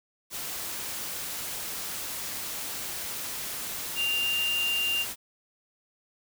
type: tone in noise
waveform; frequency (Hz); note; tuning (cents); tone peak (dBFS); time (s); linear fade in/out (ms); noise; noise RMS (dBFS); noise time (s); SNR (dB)
sine; 2792; F7; -1; -25; 3.95-5.06; 50; white; -35; 0.3-5.16; +7
effects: none